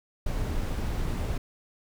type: noise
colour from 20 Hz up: brown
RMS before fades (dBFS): -29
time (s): 0.26-1.38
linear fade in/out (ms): 5
effects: none